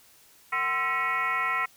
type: tone with frequency modulation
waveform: sine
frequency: 1625 Hz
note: G#6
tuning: 38 cents flat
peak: -24 dBFS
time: 0.52-1.66 s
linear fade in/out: 10 ms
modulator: 291 Hz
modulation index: 2.4
effects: white hiss -57 dBFS RMS until 1.76 s